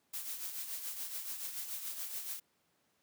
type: noise with tremolo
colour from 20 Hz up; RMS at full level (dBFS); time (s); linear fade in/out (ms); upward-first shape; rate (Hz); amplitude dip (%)
blue; -39; 0.13-2.4; 10; triangle; 7; 60
effects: pink hiss -75 dBFS RMS until 3.02 s + high-pass 150 Hz 12 dB/octave